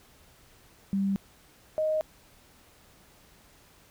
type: tone pair in turn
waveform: sine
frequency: 196.2 / 622.9 Hz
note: G3 / D#5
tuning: +2 / +2 cents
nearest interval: octave + minor sixth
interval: 2000 cents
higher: second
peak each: -24 dBFS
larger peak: neither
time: 0.93-1.16 / 1.78-2.01 s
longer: neither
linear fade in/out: 0 ms
effects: pink hiss -58 dBFS RMS until 3.9 s